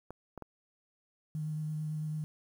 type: clicks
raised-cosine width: 1 ms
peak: -29 dBFS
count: 3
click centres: 0.106 / 0.377 / 0.423 s
type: tone with vibrato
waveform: sine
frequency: 154 Hz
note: D#3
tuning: 17 cents flat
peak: -33 dBFS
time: 1.35-2.24 s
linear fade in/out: 0 ms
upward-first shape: sine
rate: 9 Hz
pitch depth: 15 cents each way
effects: 10-bit